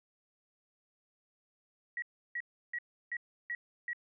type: tone bursts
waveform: sine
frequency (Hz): 1916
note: A#6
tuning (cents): +47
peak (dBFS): -34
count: 6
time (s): 1.97-3.932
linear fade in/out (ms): 2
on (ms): 52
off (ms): 330
effects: none